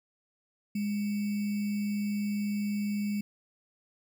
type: tone with sample-and-hold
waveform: sine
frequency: 206 Hz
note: G#3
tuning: 14 cents flat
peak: -28 dBFS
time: 0.75-3.21 s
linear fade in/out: 5 ms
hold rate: 2450 Hz
effects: none